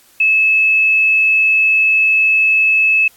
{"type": "tone", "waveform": "sine", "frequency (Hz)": 2600, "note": "E7", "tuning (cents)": -24, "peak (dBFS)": -9, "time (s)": [0.2, 3.08], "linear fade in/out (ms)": 5, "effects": ["white hiss -49 dBFS RMS until 3.16 s", "AAC 64 kbps"]}